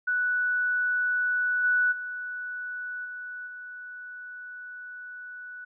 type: tone with level steps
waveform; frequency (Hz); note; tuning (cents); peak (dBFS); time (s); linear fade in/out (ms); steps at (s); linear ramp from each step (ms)
sine; 1480; F#6; 0; -23 / -20 / -32 / -35 / -38; 0.07-5.65; 10; 1.63 / 1.91 / 3.04 / 3.46; 20
effects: none